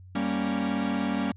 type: chord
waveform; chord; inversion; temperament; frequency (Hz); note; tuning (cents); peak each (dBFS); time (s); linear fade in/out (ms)
45% pulse; G diminished; none; equal; 196 / 233.1 / 277.2; G3 / Bb3 / Db4; 0 / 0 / 0; -30; 0.15-1.32; 5
effects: added 92 Hz sine -45 dBFS peak until 1.36 s + resampled to 8000 Hz